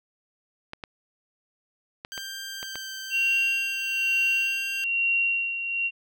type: clicks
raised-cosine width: 0.3 ms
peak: -19 dBFS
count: 6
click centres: 0.734 / 0.838 / 2.049 / 2.178 / 2.629 / 2.756 s
type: tone with vibrato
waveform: 15% pulse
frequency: 1570 Hz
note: G6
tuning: 2 cents sharp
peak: -28 dBFS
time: 2.12-4.84 s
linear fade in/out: 0 ms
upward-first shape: sine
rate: 0.87 Hz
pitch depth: 14 cents each way
type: tone with tremolo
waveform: sine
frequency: 2751 Hz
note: F7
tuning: 27 cents flat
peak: -20 dBFS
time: 3.1-5.91 s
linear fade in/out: 50 ms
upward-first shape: sine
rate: 1.1 Hz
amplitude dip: 60%
effects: none